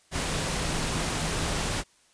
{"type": "tone in noise", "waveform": "sine", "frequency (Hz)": 160.9, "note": "E3", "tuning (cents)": -42, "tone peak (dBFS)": -37, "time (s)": [0.11, 1.84], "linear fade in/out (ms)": 50, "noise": "pink", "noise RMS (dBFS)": -29, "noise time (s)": [0.11, 1.84], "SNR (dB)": -11, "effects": ["white hiss -62 dBFS RMS until 2.13 s", "resampled to 22050 Hz"]}